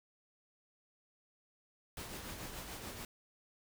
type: noise with tremolo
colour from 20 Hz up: pink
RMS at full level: -44 dBFS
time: 1.97-3.05 s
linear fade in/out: 2 ms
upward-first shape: triangle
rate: 6.9 Hz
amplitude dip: 45%
effects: none